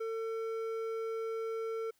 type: tone with hard clipping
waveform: triangle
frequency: 450 Hz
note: A4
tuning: 39 cents sharp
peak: -36 dBFS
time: 0-1.91 s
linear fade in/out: 10 ms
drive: 12 dB
effects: white hiss -73 dBFS RMS until 1.99 s